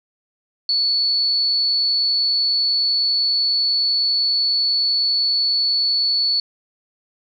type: tone with amplitude modulation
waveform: sine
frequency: 4435 Hz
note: C#8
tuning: in tune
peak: -14 dBFS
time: 0.69-6.4 s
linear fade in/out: 2 ms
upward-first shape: sine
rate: 206 Hz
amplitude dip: 35%
effects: none